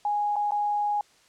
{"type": "tone with dropouts", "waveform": "sine", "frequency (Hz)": 828, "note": "G#5", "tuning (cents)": -5, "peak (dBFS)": -23, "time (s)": [0.05, 1.01], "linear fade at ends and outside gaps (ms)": 2, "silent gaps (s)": [[0.358, 0.364], [0.509, 0.519]], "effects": ["white hiss -59 dBFS RMS until 1.28 s", "low-pass 7000 Hz 12 dB/octave"]}